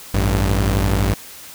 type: tone pair together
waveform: sawtooth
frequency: 54.72 / 97.5 Hz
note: A1 / G2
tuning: -9 / -9 cents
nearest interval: minor seventh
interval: 1000 cents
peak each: -14 dBFS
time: 0.14-1.14 s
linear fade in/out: 0 ms
effects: white hiss -38 dBFS RMS until 1.54 s